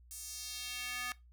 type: tone with high-pass filter sweep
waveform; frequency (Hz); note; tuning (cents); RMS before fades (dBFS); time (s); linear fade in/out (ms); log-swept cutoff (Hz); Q
square; 246.9; B3; 0; -42; 0.11-1.12; 0; 8400 to 1500; 1.5
effects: noise-tail reverb RT60 0.2 s tail -19 dB re dry + added 60 Hz sine -57 dBFS peak until 1.32 s